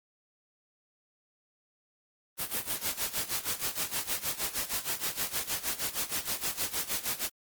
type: noise with tremolo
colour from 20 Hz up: white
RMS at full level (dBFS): -30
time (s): 2.37-7.3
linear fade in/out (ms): 50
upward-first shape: sine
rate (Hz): 6.4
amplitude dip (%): 85
effects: Opus 32 kbps